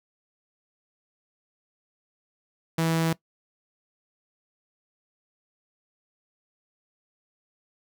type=tone; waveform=sawtooth; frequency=163.5 Hz; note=E3; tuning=14 cents flat; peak=-18 dBFS; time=2.78-3.13 s; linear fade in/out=5 ms; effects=noise-tail reverb RT60 0.1 s tail -19 dB re dry